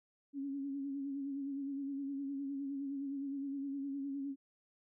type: tone with vibrato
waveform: sine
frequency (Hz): 277.2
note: C#4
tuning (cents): 0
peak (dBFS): -37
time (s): 0.33-4.36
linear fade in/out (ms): 50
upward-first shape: sine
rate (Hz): 9.7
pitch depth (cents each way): 43
effects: none